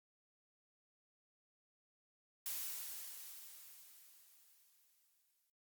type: noise with exponential decay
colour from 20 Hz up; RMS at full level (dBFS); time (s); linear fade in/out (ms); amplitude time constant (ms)
blue; -41; 2.46-5.5; 1; 660
effects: noise-tail reverb RT60 0.1 s tail -21 dB re dry + Opus 48 kbps